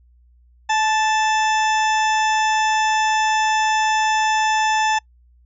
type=harmonic tone with a mistuned harmonic; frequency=880 Hz; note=A5; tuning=in tune; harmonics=1 / 2 / 3 / 4 / 6 / 7 / 8; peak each=-17 / -23 / -27 / -29 / -33 / -34 / -35 dBFS; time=0.69-4.99 s; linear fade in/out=10 ms; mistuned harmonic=1; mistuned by=-29 cents; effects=noise-tail reverb RT60 0.1 s tail -26 dB re dry + added 60 Hz sine -50 dBFS peak until 5.45 s